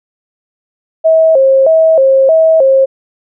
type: tone with vibrato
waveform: sine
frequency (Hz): 587.3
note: D5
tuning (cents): 0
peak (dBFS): -4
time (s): 1.04-2.86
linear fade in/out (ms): 20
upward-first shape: square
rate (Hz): 1.6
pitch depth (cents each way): 160
effects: none